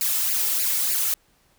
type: noise with flanger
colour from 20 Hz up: blue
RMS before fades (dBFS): -23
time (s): 0.01-1.14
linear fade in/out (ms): 0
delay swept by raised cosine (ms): 0.42 to 2.32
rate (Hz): 3.3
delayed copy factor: +1
effects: pink hiss -62 dBFS RMS until 1.58 s